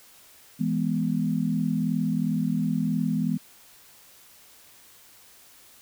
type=chord; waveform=sine; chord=E major; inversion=none; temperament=equal; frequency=164.81 / 207.7 / 246.9 Hz; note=E3 / G#3 / B3; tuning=0 / 0 / 0 cents; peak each=-27 dBFS; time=0.59-3.38 s; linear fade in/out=20 ms; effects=white hiss -53 dBFS RMS until 5.81 s